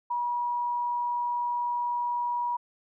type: tone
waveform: sine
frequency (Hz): 964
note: B5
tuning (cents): -42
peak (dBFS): -26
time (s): 0.1-2.57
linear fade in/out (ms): 10
effects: none